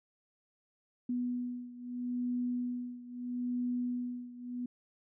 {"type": "beating tone pair", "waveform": "sine", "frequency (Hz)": [245.6, 246.37], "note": ["B3", "B3"], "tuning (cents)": [-9, -4], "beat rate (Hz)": 0.77, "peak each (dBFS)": [-35, -38], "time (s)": [1.09, 4.66], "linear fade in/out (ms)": 5, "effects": []}